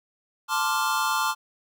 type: chord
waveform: square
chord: D minor seventh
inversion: second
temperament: equal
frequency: 880 / 1046.5 / 1174.7 / 1396.9 Hz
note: A5 / C6 / D6 / F6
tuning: 0 / 0 / 0 / 0 cents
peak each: -29 dBFS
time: 0.48-1.35 s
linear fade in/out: 50 ms
effects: none